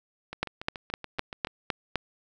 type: two click trains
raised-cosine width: 0.3 ms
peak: -21 / -10 dBFS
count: 9 / 7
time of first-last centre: 0.33-1.471 / 0.43-1.957 s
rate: 7.01 / 3.93 Hz
effects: none